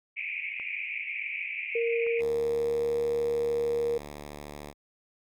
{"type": "band-pass noise", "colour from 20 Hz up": "pink", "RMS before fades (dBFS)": -35, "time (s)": [0.16, 2.22], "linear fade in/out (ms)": 20, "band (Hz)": [2200, 2500], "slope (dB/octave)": 96}
{"type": "clicks", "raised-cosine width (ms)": 0.5, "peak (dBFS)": -32, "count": 2, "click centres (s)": [0.598, 2.066]}
{"type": "tone with pitch glide", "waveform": "sine", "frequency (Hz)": [464.7, 471.2], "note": ["A#4", "A#4"], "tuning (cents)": [-5, 19], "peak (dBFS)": -25, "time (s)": [1.75, 3.98], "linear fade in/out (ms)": 5, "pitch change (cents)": 24, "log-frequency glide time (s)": [2.14, 3]}
{"type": "tone", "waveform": "5% pulse", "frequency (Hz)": 73.42, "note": "D2", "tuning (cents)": 0, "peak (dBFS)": -29, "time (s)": [2.18, 4.74], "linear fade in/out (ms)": 50}
{"effects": []}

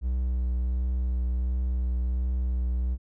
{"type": "tone with vibrato", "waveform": "triangle", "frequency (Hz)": 62.1, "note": "B1", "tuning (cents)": 10, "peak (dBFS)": -22, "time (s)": [0.01, 2.98], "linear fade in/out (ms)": 50, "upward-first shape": "triangle", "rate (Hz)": 1.4, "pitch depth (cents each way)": 22, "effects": []}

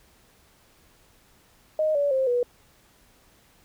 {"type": "tone with pitch steps", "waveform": "sine", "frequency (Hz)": [621, 572.8, 528.3, 487.2], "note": ["D#5", "D5", "C5", "B4"], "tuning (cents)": [-3, -43, 17, -24], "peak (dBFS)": -20, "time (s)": [1.79, 2.43], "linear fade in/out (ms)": 2, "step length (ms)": 160, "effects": ["pink hiss -59 dBFS RMS until 3.64 s"]}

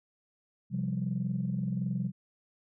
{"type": "chord", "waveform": "sine", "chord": "C suspended fourth", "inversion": "none", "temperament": "equal", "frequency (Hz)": [130.81, 174.61, 196], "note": ["C3", "F3", "G3"], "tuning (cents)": [0, 0, 0], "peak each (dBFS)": -33, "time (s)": [0.7, 2.12], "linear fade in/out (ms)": 50, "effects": ["tanh soft clip ceiling -21 dBFS"]}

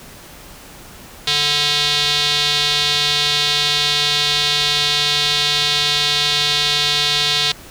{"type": "tone with band-pass filter", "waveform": "square", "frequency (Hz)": 146.83, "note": "D3", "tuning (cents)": 0, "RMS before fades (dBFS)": -17, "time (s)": [1.27, 7.52], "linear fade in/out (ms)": 5, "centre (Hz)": 3800, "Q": 3.4, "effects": ["pink hiss -39 dBFS RMS until 7.7 s"]}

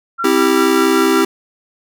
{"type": "tone with tremolo", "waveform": "sine", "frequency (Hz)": 1367, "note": "F6", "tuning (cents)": -37, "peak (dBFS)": -17, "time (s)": [0.18, 1.23], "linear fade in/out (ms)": 20, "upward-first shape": "sine", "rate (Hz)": 5.2, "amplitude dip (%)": 75}
{"type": "chord", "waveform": "square", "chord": "C major", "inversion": "none", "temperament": "equal with one note detuned", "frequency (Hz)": [261.6, 327, 392], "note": ["C4", "E4", "G4"], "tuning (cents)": [0, -14, 0], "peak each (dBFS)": [-18, -16, -15], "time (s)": [0.24, 1.25], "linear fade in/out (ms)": 5}
{"effects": []}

